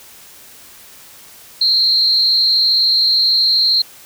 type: tone with amplitude modulation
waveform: sine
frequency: 4186 Hz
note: C8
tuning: in tune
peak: -7 dBFS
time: 1.61-3.82 s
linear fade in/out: 5 ms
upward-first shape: sine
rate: 239 Hz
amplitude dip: 75%
effects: white hiss -41 dBFS RMS until 4.05 s